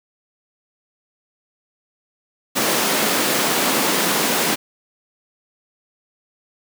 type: high-pass noise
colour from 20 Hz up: pink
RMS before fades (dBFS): -19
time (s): 2.55-4.56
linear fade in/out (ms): 20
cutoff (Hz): 200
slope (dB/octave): 24
effects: none